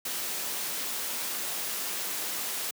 white noise, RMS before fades -33 dBFS, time 0.05-2.71 s, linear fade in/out 5 ms, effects high-pass 200 Hz 12 dB/octave

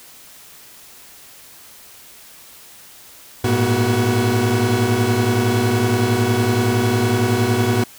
40% pulse tone cluster, 105.2 / 116 / 242 / 374.2 Hz, G#2 / A#2 / B3 / F#4, +23 / -8 / -35 / +20 cents, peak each -20 dBFS, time 3.44-7.84 s, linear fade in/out 5 ms, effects white hiss -43 dBFS RMS until 7.98 s

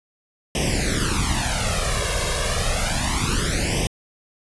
pink noise with flanger, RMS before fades -22 dBFS, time 0.55-3.87 s, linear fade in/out 2 ms, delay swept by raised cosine 0.35 to 1.85 ms, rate 0.3 Hz, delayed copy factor +0.9, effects resampled to 24000 Hz

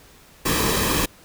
pink noise with comb filter, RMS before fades -21 dBFS, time 0.45-1.06 s, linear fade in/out 10 ms, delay 1.4 ms, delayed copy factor -0.55, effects pink hiss -50 dBFS RMS until 1.24 s

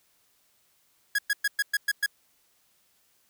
45% pulse tone bursts, 1661.2 Hz, G#6, in tune, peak -22 dBFS, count 7, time 1.15-2.062 s, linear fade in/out 5 ms, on 36 ms, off 110 ms, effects white hiss -67 dBFS RMS until 3.29 s

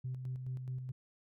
sine tone with tremolo, 128.2 Hz, C3, 35 cents flat, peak -35 dBFS, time 0.04-0.92 s, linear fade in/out 10 ms, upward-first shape square, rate 4.7 Hz, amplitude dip 45%, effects tanh soft clip ceiling -32 dBFS

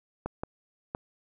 clicks, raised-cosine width 1 ms, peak -18 dBFS, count 3, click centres 0.26 / 0.435 / 0.949 s, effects none

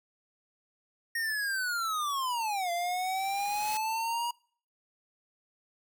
square linear two-way sweep, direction down then up, 1864.7 to 685 to 957 Hz, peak -30 dBFS, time 1.15-4.31 s, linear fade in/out 5 ms, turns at 2.71 s
white noise with exponential growth, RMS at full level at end -38 dBFS, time 2.29-3.77 s, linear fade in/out 0 ms, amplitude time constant 320 ms
effects noise-tail reverb RT60 0.5 s tail -25 dB re dry

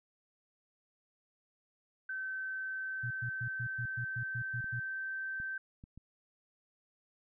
sine tone with pitch glide, 1538 to 1553.2 Hz, G6 to G6, -33 to -16 cents, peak -36 dBFS, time 2.09-5.58 s, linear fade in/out 5 ms, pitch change +17 cents, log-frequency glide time 2.29-5.09 s
sine tone bursts, 121.7 Hz, B2, 25 cents flat, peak -36 dBFS, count 10, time 3.03-4.8 s, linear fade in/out 10 ms, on 78 ms, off 110 ms
clicks, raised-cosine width 5 ms, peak -38 dBFS, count 5, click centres 3.852 / 4.643 / 5.401 / 5.839 / 5.976 s
effects none

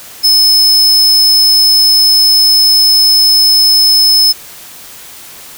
45% pulse tone, 5210 Hz, E8, 21 cents flat, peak -5 dBFS, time 0.23-4.33 s, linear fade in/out 20 ms, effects white hiss -32 dBFS RMS until 5.57 s

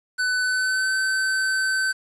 square tone with pitch glide, 1500 to 1535.1 Hz, F#6 to G6, +23 to -37 cents, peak -21 dBFS, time 0.18-1.93 s, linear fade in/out 20 ms, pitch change +40 cents, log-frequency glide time 0.39-0.95 s, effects resampled to 24000 Hz + 8-bit

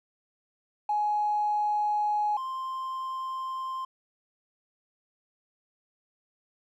triangle tone pair in turn, 838 / 1048.2 Hz, G#5 / C6, +15 / +3 cents, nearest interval major third, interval 388 cents, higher second, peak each -20 / -29 dBFS, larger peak first, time 0.89-2.37 / 2.37-3.85 s, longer neither, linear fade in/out 5 ms, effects tanh soft clip ceiling -22 dBFS

